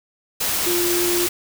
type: tone in noise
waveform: sine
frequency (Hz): 350.1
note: F4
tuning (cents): +4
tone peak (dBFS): -20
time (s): 0.66-1.27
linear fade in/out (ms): 10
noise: white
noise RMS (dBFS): -22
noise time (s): 0.4-1.29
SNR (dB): -1
effects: none